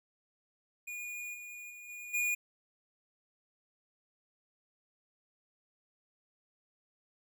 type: tone with level steps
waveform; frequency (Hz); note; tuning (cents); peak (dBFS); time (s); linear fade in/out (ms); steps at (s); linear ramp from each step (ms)
square; 2442; D#7; -33; -40 / -45 / -48 / -44 / -30; 0.87-2.35; 10; 1.33 / 1.69 / 1.88 / 2.13; 20
effects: none